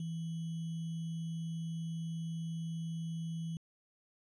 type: tone with sample-and-hold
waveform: sine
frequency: 164.2 Hz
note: E3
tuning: 6 cents flat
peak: -36 dBFS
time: 0-3.57 s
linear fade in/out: 2 ms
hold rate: 3150 Hz
effects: resampled to 22050 Hz